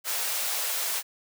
white high-pass noise, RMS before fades -29 dBFS, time 0.04-1.03 s, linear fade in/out 50 ms, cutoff 490 Hz, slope 24 dB/octave, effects none

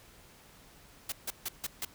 white noise bursts, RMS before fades -35 dBFS, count 5, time 1.09-1.85 s, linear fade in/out 5 ms, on 32 ms, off 150 ms, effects pink hiss -57 dBFS RMS until 1.94 s

